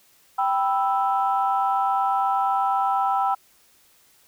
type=chord; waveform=sine; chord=E minor; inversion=first; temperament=equal; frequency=784 / 987.8 / 1318.5 Hz; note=G5 / B5 / E6; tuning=0 / 0 / 0 cents; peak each=-21 / -25 / -25 dBFS; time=0.38-3.35 s; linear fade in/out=10 ms; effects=tanh soft clip ceiling -10 dBFS + white hiss -58 dBFS RMS until 4.27 s